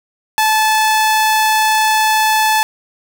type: tone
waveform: sawtooth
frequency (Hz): 869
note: A5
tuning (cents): -22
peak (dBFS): -7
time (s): 0.38-2.63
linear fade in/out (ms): 0
effects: none